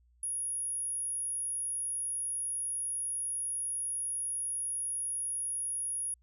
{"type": "tone", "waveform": "sine", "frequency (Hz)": 10430, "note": "E9", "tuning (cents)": -19, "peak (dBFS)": -31, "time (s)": [0.23, 6.14], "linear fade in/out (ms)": 2, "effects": ["tanh soft clip ceiling -29 dBFS", "added 60 Hz sine -63 dBFS peak until 6.22 s"]}